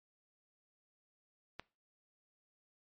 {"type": "click", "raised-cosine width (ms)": 0.3, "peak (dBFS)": -26, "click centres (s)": 1.596, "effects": ["noise-tail reverb RT60 0.3 s tail -22 dB re dry", "MP3 32 kbps"]}